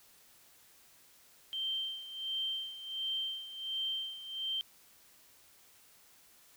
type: tone with tremolo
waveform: sine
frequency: 3136 Hz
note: G7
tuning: in tune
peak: -32 dBFS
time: 1.53-4.61 s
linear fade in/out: 0 ms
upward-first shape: sine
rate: 1.4 Hz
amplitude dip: 75%
effects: white hiss -62 dBFS RMS until 6.56 s